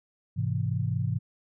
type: chord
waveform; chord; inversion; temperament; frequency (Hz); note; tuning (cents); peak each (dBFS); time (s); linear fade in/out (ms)
sine; Ab augmented; none; equal with one note detuned; 103.83 / 128.57 / 164.81; Ab2 / C3 / E3; 0 / -30 / 0; -29 / -29 / -32; 0.36-1.19; 20
effects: none